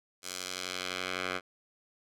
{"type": "tone with band-pass filter sweep", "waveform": "10% pulse", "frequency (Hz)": 91.8, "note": "F#2", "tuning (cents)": -13, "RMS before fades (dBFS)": -37, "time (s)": [0.22, 1.41], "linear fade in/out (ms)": 50, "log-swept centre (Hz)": [7200, 1800], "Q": 0.91, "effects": []}